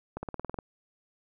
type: accelerating click train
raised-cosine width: 1 ms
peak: -21 dBFS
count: 9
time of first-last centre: 0.17-0.588 s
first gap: 60 ms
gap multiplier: 0.96
effects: none